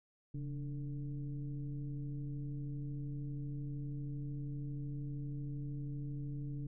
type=tone with frequency modulation; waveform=sine; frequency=138.59 Hz; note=C#3; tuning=in tune; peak=-38 dBFS; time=0.34-6.67 s; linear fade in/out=5 ms; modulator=155 Hz; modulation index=0.76; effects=none